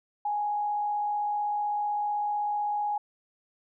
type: tone with frequency modulation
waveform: sine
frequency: 830.6 Hz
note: G#5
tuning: in tune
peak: -26 dBFS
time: 0.25-2.98 s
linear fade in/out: 5 ms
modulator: 55.8 Hz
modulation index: 0.23
effects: none